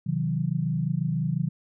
sine chord, C diminished, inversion none, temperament equal with one note detuned, 130.81 / 159.02 / 185 Hz, C3 / Eb3 / Gb3, 0 / +38 / 0 cents, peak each -29 / -26 / -30 dBFS, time 0.06-1.49 s, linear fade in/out 10 ms, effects none

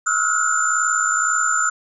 sine tone cluster, 1292 / 1391 / 1453 / 7160 Hz, E6 / F6 / F#6 / A8, -35 / -7 / -32 / +29 cents, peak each -22 dBFS, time 0.06-1.7 s, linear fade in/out 10 ms, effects none

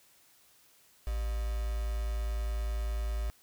sine tone with quantisation, 55 Hz, A1, in tune, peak -30 dBFS, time 1.07-3.3 s, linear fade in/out 0 ms, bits 7, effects white hiss -63 dBFS RMS until 3.42 s

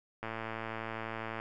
click train, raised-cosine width 0.5 ms, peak -23 dBFS, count 132, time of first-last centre 0.23-1.4 s, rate 112 Hz, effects none

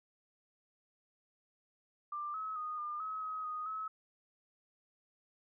sine tone with pitch steps, 1187 / 1285 / 1237 / 1204 / 1280 / 1269 / 1243 / 1289 Hz, D6 / E6 / D#6 / D6 / D#6 / D#6 / D#6 / E6, +18 / -45 / -10 / +43 / +49 / +34 / -2 / -39 cents, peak -37 dBFS, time 2.12-3.88 s, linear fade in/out 5 ms, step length 220 ms, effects none

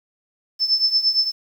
sine tone with tremolo, 5274 Hz, E8, in tune, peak -12 dBFS, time 0.59-1.32 s, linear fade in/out 50 ms, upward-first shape triangle, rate 8.7 Hz, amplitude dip 85%, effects 8-bit

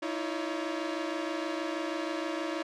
sawtooth tone cluster, 313.9 / 340.2 / 563 Hz, D#4 / F4 / C#5, +15 / -45 / +27 cents, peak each -31 / -32 / -34 dBFS, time 0.02-2.63 s, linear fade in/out 10 ms, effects low-pass 5000 Hz 12 dB/octave

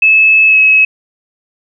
sine tone with pitch glide, 2600 to 2570 Hz, E7 to E7, -24 to -45 cents, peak -4 dBFS, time 0.02-0.85 s, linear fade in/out 5 ms, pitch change -21 cents, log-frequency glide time 0.47-0.57 s, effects none

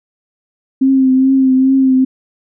sine tone with vibrato, 263.8 Hz, C4, 14 cents sharp, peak -7 dBFS, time 0.81-2.05 s, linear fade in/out 10 ms, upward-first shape triangle, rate 2.4 Hz, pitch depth 35 cents each way, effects none

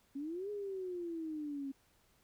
sine exponential two-way sweep, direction up then down, 269.3 to 418.7 to 269.3 Hz, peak -38 dBFS, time 0.15-1.72 s, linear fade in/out 10 ms, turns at 0.5 s, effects pink hiss -71 dBFS RMS until 2.23 s

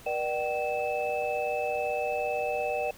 sine tone cluster, 481.3 / 599 / 765 / 2619 Hz, B4 / D5 / G5 / E7, -45 / +34 / -42 / -12 cents, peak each -33 / -31 / -32 / -36 dBFS, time 0.06-2.91 s, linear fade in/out 5 ms, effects pink hiss -51 dBFS RMS until 2.97 s

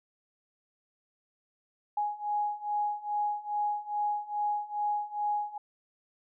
sine beating tone pair, 830.6 / 833 Hz, G#5 / G#5, 0 / +5 cents, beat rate 2.4 Hz, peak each -33 / -31 dBFS, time 1.97-5.58 s, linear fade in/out 5 ms, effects none

